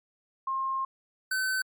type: tone pair in turn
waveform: sine / square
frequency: 1066 / 1525.5 Hz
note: C6 / G6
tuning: +32 / -48 cents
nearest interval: tritone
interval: 620 cents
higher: second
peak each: -27 dBFS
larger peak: neither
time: 0.47-0.85 / 1.31-1.62 s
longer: first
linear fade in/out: 5 ms
effects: MP3 96 kbps